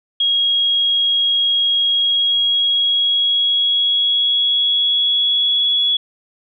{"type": "tone with pitch glide", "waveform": "sine", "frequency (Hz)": [3287, 3374], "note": ["G#7", "G#7"], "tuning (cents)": [-19, 27], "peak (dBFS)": -13, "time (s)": [0.2, 5.97], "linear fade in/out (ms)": 5, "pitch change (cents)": 46, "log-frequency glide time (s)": [1.83, 5.81], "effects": []}